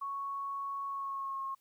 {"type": "tone with pitch glide", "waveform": "sine", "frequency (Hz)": [1108.7, 1081.5], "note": ["C#6", "C#6"], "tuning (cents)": [0, -43], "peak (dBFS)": -35, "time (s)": [0.01, 1.55], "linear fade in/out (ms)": 10, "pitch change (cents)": -43, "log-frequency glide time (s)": [0.86, 1.43], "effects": ["white hiss -74 dBFS RMS until 1.6 s"]}